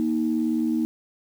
sine tone pair together, 235.7 / 314.6 Hz, A#3 / D#4, +19 / +19 cents, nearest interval perfect fourth, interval 500 cents, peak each -23 dBFS, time 0-0.85 s, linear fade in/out 0 ms, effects tanh soft clip ceiling -13 dBFS + 8-bit

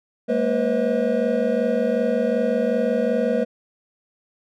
triangle tone cluster, 206.2 / 231.6 / 489.4 / 532 / 635 Hz, G#3 / A#3 / B4 / C5 / D#5, -12 / -11 / -16 / +29 / +35 cents, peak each -26 / -22 / -20 / -24 / -25 dBFS, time 0.28-3.45 s, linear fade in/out 20 ms, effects none

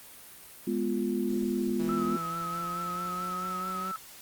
sine chord, F diminished, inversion first, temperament equal, 207.7 / 246.9 / 349.2 Hz, Ab3 / Cb4 / F4, 0 / 0 / 0 cents, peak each -31 dBFS, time 0.67-2.17 s, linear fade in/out 5 ms
sawtooth exponential sweep, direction up, 162 to 188.7 Hz, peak -34 dBFS, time 1.79-3.92 s, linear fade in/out 10 ms
sine tone with vibrato, 1300 Hz, E6, 24 cents flat, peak -32 dBFS, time 1.89-3.96 s, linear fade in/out 0 ms, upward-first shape sine, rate 4.6 Hz, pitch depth 44 cents each way
effects white hiss -49 dBFS RMS until 4.21 s + Opus 32 kbps

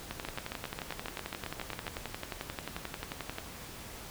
two click trains, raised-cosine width 0.3 ms, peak -20 / -20 dBFS, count 13 / 38, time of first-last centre 0.25-1.867 / 0.11-3.384 s, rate 7.42 / 11.3 Hz, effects pink hiss -46 dBFS RMS until 4.1 s

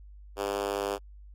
5% pulse tone with high-pass filter, 100.3 Hz, G2, 40 cents sharp, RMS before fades -31 dBFS, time 0.36-0.99 s, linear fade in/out 50 ms, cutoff 410 Hz, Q 2.5, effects added 50 Hz sine -46 dBFS peak until 1.34 s + AAC 64 kbps

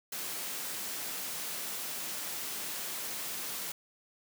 white high-pass noise, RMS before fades -38 dBFS, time 0.12-3.72 s, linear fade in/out 5 ms, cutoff 130 Hz, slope 24 dB/octave, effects none

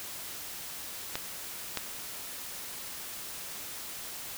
clicks, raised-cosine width 0.2 ms, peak -13 dBFS, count 2, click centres 1.155 / 1.773 s, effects white hiss -41 dBFS RMS until 4.37 s

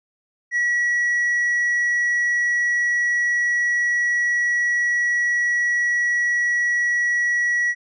sine tone with tanh clipping, 1929 Hz, B6, 41 cents flat, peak -18 dBFS, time 0.51-7.75 s, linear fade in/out 50 ms, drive 2 dB, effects none

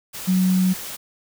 sine tone in noise, 185.3 Hz, F#3, 3 cents sharp, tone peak -15 dBFS, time 0.27-0.74 s, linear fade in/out 20 ms, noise white, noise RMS -33 dBFS, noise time 0.13-0.97 s, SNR +15 dB, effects none

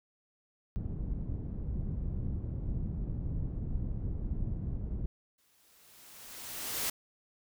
pink low-pass noise, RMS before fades -35 dBFS, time 0.76-5.06 s, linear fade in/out 0 ms, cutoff 170 Hz, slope 12 dB/octave
white noise with exponential growth, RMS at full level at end -32 dBFS, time 5.38-6.9 s, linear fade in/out 5 ms, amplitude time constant 330 ms
effects none

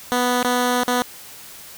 10% pulse tone with dropouts, 246.9 Hz, B3, in tune, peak -9 dBFS, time 0.12-1.02 s, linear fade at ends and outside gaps 0 ms, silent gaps 0.428-0.447 / 0.834-0.879 s, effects white hiss -40 dBFS RMS until 1.77 s

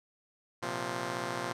5% pulse chord, Bb suspended second, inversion none, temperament just, 116.54 / 131.11 / 174.81 Hz, Bb2 / C3 / F3, 0 / +4 / +2 cents, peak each -28 dBFS, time 0.62-1.53 s, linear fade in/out 10 ms, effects low-pass 9000 Hz 12 dB/octave

